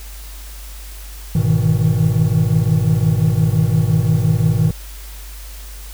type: chord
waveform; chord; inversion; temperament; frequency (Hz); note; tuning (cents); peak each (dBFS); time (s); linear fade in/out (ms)
triangle; E major seventh; first; equal with one note detuned; 103.83 / 123.47 / 155.56 / 161.33; G#2 / B2 / D#3 / E3; 0 / 0 / 0 / -37; -16; 1.35-4.71; 5
effects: added 50 Hz sine -31 dBFS peak until 5.93 s + white hiss -39 dBFS RMS until 5.93 s